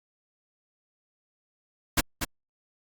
pink noise with echo, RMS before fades -21 dBFS, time 1.97-2.01 s, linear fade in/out 10 ms, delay 240 ms, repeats 1, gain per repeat -7 dB, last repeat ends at 2.25 s, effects Opus 48 kbps

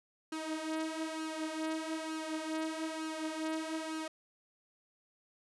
sawtooth tone with flanger, 316.9 Hz, D#4, 32 cents sharp, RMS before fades -38 dBFS, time 0.32-4.08 s, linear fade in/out 5 ms, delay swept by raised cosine 0.7 to 6.4 ms, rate 1.1 Hz, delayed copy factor +0.65, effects resampled to 24000 Hz

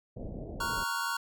pink low-pass noise, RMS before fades -40 dBFS, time 0.16-0.84 s, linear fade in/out 10 ms, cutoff 660 Hz, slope 48 dB/octave
square chord, Gb major seventh, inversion first, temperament equal, 932.3 / 1108.7 / 1396.9 / 1480 Hz, Bb5 / Db6 / F6 / Gb6, 0 / 0 / 0 / 0 cents, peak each -37 dBFS, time 0.6-1.17 s, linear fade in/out 5 ms
effects none

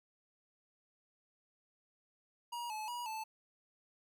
square tone with pitch steps, 953 / 861 / 964 / 877 Hz, A#5 / A5 / B5 / A5, +38 / -38 / -42 / -6 cents, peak -40 dBFS, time 2.52-3.24 s, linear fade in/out 10 ms, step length 180 ms, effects none

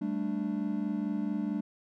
triangle chord, G suspended second, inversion none, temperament just, 196 / 220.5 / 294 Hz, G3 / A3 / D4, 0 / +4 / +2 cents, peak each -32 dBFS, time 0.01-1.61 s, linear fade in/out 10 ms, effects none

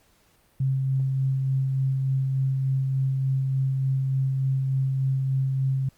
sine tone with tremolo, 133.6 Hz, C3, 36 cents sharp, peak -20 dBFS, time 0.6-5.89 s, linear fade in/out 5 ms, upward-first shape sine, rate 3.4 Hz, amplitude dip 25%, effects pink hiss -62 dBFS RMS until 5.97 s + Opus 48 kbps

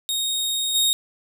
sawtooth tone with level steps, 3729 Hz, A#7, in tune, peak -19 / -14 dBFS, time 0.09-0.93 s, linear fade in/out 0 ms, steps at 0.74 s, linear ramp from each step 20 ms, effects none

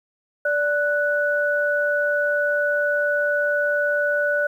sine tone pair together, 584.3 / 1480 Hz, D5 / F#6, -9 / 0 cents, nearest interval octave + major third, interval 1609 cents, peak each -21 / -21 dBFS, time 0.45-4.47 s, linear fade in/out 5 ms, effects 9-bit

